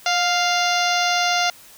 harmonic tone with a mistuned harmonic, 698.5 Hz, F5, in tune, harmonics 1 / 2 / 3 / 4 / 5 / 6 / 7 / 8 / 9, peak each -21 / -24 / -26 / -27 / -28 / -29 / -29 / -30 / -31 dBFS, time 0.06-1.5 s, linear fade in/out 2 ms, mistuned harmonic 1, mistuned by +30 cents, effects white hiss -46 dBFS RMS until 1.77 s

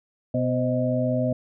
harmonic tone with a mistuned harmonic, 125.1 Hz, B2, 23 cents sharp, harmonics 1 / 2 / 4 / 5, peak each -26 / -25 / -29 / -26 dBFS, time 0.34-1.33 s, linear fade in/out 5 ms, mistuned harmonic 4, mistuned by +67 cents, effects none

